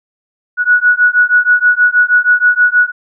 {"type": "beating tone pair", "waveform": "sine", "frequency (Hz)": [1463, 1469.3], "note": ["F#6", "F#6"], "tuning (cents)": [-20, -13], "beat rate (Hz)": 6.3, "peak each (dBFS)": -10, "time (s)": [0.57, 2.92], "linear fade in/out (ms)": 50, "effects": []}